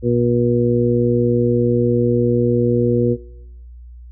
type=harmonic tone; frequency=120.2 Hz; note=B2; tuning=46 cents flat; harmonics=1 / 2 / 3 / 4; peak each=-19 / -19 / -19 / -19 dBFS; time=0.02-3.17 s; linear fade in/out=50 ms; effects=noise-tail reverb RT60 0.9 s tail -21 dB re dry + added 60 Hz sine -35 dBFS peak until 4.11 s